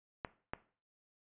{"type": "clicks", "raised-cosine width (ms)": 0.5, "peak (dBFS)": -22, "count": 2, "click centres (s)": [0.248, 0.535], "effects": ["noise-tail reverb RT60 0.4 s tail -17 dB re dry", "resampled to 8000 Hz"]}